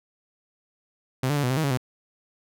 sawtooth tone with pitch steps, 130 / 146.6 / 143.7 / 124.6 / 131.4 / 158.4 / 139.4 / 127 Hz, C3 / D3 / D3 / B2 / C3 / D#3 / C#3 / B2, -11 / -3 / -37 / +16 / +8 / +31 / +10 / +49 cents, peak -18 dBFS, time 1.23-1.774 s, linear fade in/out 5 ms, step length 68 ms, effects none

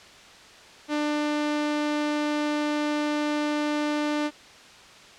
sawtooth tone, 297.8 Hz, D4, 24 cents sharp, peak -20 dBFS, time 0.88-4.31 s, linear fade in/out 50 ms, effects white hiss -48 dBFS RMS until 5.18 s + low-pass 5000 Hz 12 dB/octave

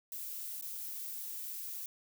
violet noise with dropouts, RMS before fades -42 dBFS, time 0.12-1.86 s, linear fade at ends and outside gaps 1 ms, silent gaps 0.612-0.623 s, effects none

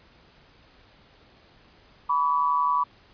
sine tone pair together, 987.8 / 1139 Hz, B5 / C#6, 0 / +47 cents, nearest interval major second, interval 247 cents, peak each -23 dBFS, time 2.09-2.84 s, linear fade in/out 10 ms, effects pink hiss -56 dBFS RMS until 3.13 s + resampled to 11025 Hz

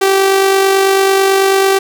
sawtooth tone with amplitude modulation, 388 Hz, G4, 18 cents flat, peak -3 dBFS, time 0.01-1.79 s, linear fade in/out 10 ms, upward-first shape sine, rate 49.1 Hz, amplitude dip 35%, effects none

